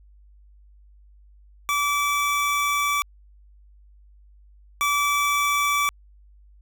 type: tone pair in turn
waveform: 25% pulse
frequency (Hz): 1155 / 1155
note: D6 / D6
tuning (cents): -29 / -29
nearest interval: unison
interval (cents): 0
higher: neither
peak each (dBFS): -17 / -16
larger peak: second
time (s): 1.69-3.02 / 4.81-5.89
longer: first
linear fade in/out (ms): 0
effects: added 50 Hz sine -49 dBFS peak until 6.61 s